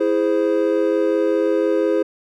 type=chord; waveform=triangle; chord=E augmented; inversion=none; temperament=equal with one note detuned; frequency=329.6 / 415.3 / 519.6 Hz; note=E4 / G#4 / B#4; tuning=0 / 0 / -12 cents; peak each=-18 dBFS; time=0-2.03 s; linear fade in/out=10 ms; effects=none